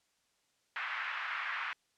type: band-pass noise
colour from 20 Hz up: white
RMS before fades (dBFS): -38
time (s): 0.76-1.73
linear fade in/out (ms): 0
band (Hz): 1100 to 2200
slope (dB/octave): 24
effects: white hiss -75 dBFS RMS until 1.97 s + low-pass 8000 Hz 12 dB/octave